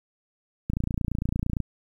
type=click train; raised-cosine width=5 ms; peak=-14 dBFS; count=27; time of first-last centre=0.7-1.603 s; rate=28.8 Hz; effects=9-bit